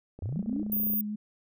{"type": "click train", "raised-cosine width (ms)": 2, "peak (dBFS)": -31, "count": 23, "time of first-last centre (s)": [0.19, 0.936], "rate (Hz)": 29.5}
{"type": "linear sweep", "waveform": "sine", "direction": "up", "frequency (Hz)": [77, 320], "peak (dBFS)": -30, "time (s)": [0.22, 0.63], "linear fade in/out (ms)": 10}
{"type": "tone with vibrato", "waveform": "sine", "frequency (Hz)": 210.4, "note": "G#3", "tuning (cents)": 23, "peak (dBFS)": -31, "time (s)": [0.36, 1.16], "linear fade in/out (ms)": 10, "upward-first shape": "triangle", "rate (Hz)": 6.7, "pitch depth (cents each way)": 15}
{"type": "tone", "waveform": "sine", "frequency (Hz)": 14917, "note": "A#9", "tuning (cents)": 0, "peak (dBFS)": -26, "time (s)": [0.72, 1.01], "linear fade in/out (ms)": 2}
{"effects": []}